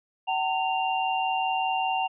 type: tone cluster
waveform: sine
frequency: 760 / 905 / 2783 Hz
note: F#5 / A5 / F7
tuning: +46 / +48 / -7 cents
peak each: -26 / -29 / -31 dBFS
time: 0.27-2.08 s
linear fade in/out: 20 ms
effects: none